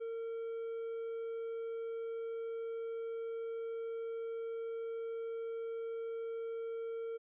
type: tone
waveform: triangle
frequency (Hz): 456.8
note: A#4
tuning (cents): -35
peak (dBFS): -36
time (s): 0-7.18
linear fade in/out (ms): 20
effects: resampled to 8000 Hz